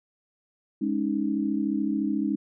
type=chord; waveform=sine; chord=Ab suspended fourth; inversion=none; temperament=equal; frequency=207.7 / 277.2 / 311.1 Hz; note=Ab3 / Db4 / Eb4; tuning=0 / 0 / 0 cents; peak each=-28 dBFS; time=0.81-2.36 s; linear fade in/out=10 ms; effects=none